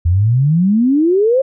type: exponential sweep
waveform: sine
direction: up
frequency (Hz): 81.5 to 549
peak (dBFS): -9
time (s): 0.05-1.42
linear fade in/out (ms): 10
effects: none